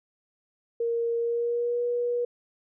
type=tone with pitch glide; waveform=sine; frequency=466.2 to 482.4 Hz; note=A#4 to B4; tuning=0 to -41 cents; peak=-24 dBFS; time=0.8-2.25 s; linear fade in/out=5 ms; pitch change=+59 cents; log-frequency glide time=1.18-1.83 s; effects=none